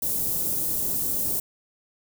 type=band-stop noise; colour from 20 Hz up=white; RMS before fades=-26 dBFS; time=0.02-1.4 s; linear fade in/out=5 ms; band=390 to 11000 Hz; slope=12 dB/octave; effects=none